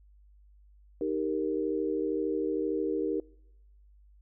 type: chord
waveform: sine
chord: Eb major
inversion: none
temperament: equal with one note detuned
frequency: 311.1 / 393.1 / 466.2 Hz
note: Eb4 / G4 / Bb4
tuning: 0 / +5 / 0 cents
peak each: -32 dBFS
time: 1.01-3.2 s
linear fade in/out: 2 ms
effects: noise-tail reverb RT60 0.9 s tail -26 dB re dry + added 50 Hz sine -55 dBFS peak until 4.21 s